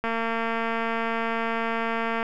click train, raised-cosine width 0.5 ms, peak -13 dBFS, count 500, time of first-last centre 0.04-2.229 s, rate 228 Hz, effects none

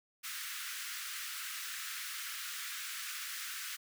pink high-pass noise, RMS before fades -42 dBFS, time 0.23-3.77 s, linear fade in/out 20 ms, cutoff 1300 Hz, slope 48 dB/octave, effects none

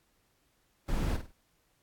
brown noise with echo, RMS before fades -30 dBFS, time 0.88-1.17 s, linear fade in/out 10 ms, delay 50 ms, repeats 3, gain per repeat -9 dB, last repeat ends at 1.32 s, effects pink hiss -72 dBFS RMS until 1.82 s + AAC 64 kbps

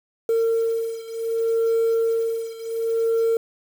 sine beating tone pair, 455.4 / 456.06 Hz, A#4 / A#4, -40 / -38 cents, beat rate 0.66 Hz, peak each -20 / -22 dBFS, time 0.29-3.37 s, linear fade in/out 2 ms, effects tanh soft clip ceiling -15 dBFS + 7-bit

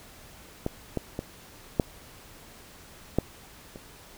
clicks, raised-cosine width 2 ms, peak -14 / -14 / -17 / -7 / -8 / -27 dBFS, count 6, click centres 0.664 / 0.973 / 1.191 / 1.798 / 3.186 / 3.759 s, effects pink hiss -50 dBFS RMS until 4.17 s

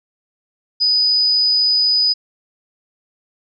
sine tone, 4978 Hz, D#8, in tune, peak -12 dBFS, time 0.8-2.14 s, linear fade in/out 20 ms, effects none

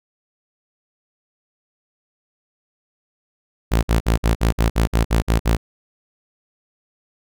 sawtooth tone bursts, 56.3 Hz, A1, 40 cents sharp, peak -10 dBFS, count 11, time 3.71-5.57 s, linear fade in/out 20 ms, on 120 ms, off 54 ms, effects none

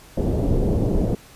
pink low-pass noise, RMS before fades -20 dBFS, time 0.17-1.15 s, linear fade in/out 5 ms, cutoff 550 Hz, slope 24 dB/octave, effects pink hiss -47 dBFS RMS until 1.35 s + resampled to 32000 Hz

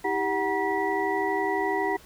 sine tone cluster, 324.2 / 396.2 / 747 / 953 / 1955 Hz, E4 / G4 / F#5 / A#5 / B6, -29 / +18 / +16 / +38 / -18 cents, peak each -32 / -28 / -30 / -30 / -31 dBFS, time 0.04-1.97 s, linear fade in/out 10 ms, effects pink hiss -52 dBFS RMS until 2.05 s

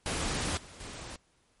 pink noise with level steps, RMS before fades -32 / -50 / -43 dBFS, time 0.06-1.16 s, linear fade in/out 0 ms, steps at 0.57 / 0.8 s, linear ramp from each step 2 ms, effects pink hiss -69 dBFS RMS until 1.6 s + MP3 48 kbps

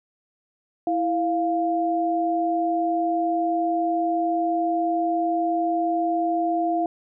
sine tone pair together, 329.6 / 698.5 Hz, E4 / F5, 0 / 0 cents, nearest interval octave + minor second, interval 1300 cents, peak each -24 / -22 dBFS, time 0.87-6.86 s, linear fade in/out 2 ms, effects none

